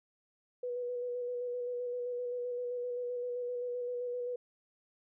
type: tone with vibrato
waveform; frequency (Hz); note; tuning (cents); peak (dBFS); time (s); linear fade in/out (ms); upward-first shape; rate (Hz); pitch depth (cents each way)
sine; 490; B4; -14; -34; 0.63-4.36; 5; square; 7.7; 16
effects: none